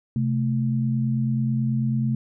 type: tone pair together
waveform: sine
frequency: 130.81 / 220 Hz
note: C3 / A3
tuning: 0 / 0 cents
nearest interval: major sixth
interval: 900 cents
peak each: -22 / -24 dBFS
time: 0.16-2.15 s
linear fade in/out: 2 ms
effects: none